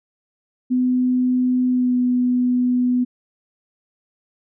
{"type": "tone with pitch glide", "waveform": "sine", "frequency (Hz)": [251.9, 248.4], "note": ["B3", "B3"], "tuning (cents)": [34, 10], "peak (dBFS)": -15, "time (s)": [0.7, 3.05], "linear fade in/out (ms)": 20, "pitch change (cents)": -24, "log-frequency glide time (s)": [1.7, 1.96], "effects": []}